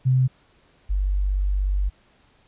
sine tone pair in turn, 129.3 / 48.34 Hz, C3 / G1, -20 / -23 cents, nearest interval octave + perfect fourth, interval 1703 cents, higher first, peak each -15 / -19 dBFS, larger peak first, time 0.05-0.28 / 0.89-1.9 s, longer second, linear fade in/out 20 ms, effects pink hiss -59 dBFS RMS until 2.47 s + resampled to 8000 Hz

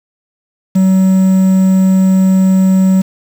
triangle tone with quantisation, 189.2 Hz, F#3, 39 cents sharp, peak -4 dBFS, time 0.75-3.02 s, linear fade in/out 10 ms, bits 5, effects none

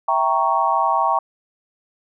sine chord, E diminished seventh, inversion none, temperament equal, 659.3 / 784 / 932.3 / 1108.7 Hz, E5 / G5 / Bb5 / Db6, 0 / 0 / 0 / 0 cents, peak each -24 / -21 / -20 / -20 dBFS, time 0.08-1.19 s, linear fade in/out 5 ms, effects none

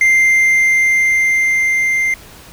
triangle tone with level ramp, 2093 Hz, C7, in tune, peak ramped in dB -6 to -11 dBFS, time 0.01-2.14 s, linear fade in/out 2 ms, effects pink hiss -39 dBFS RMS until 2.52 s

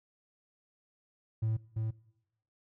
triangle tone with echo, 110.6 Hz, A2, 9 cents sharp, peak -25 dBFS, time 1.42-1.57 s, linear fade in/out 10 ms, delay 340 ms, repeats 1, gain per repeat -3 dB, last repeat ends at 1.91 s, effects noise-tail reverb RT60 0.9 s tail -23 dB re dry + tanh soft clip ceiling -22 dBFS

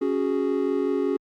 triangle chord, C# suspended fourth, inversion none, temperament equal, 277.2 / 370 / 415.3 Hz, C#4 / F#4 / G#4, 0 / 0 / 0 cents, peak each -24 dBFS, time 0.01-1.17 s, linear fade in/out 10 ms, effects Opus 48 kbps

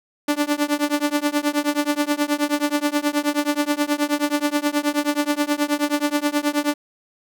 sawtooth tone with tremolo, 293.2 Hz, D4, 3 cents flat, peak -11 dBFS, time 0.28-6.74 s, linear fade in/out 5 ms, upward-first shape triangle, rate 9.4 Hz, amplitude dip 100%, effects none

